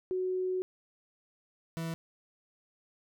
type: tone pair in turn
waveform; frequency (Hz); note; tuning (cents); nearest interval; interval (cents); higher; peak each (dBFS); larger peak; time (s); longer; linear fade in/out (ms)
sine / 40% pulse; 370 / 164.34; F#4 / E3; 0 / -5; octave + major second; 1405; first; -29 / -33; first; 0.11-0.62 / 1.77-1.94; first; 0
effects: none